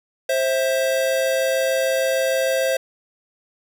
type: tone pair together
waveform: square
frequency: 529 / 655.6 Hz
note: C5 / E5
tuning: +19 / -10 cents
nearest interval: major third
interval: 371 cents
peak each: -20 / -24 dBFS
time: 0.29-2.77 s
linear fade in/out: 5 ms
effects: none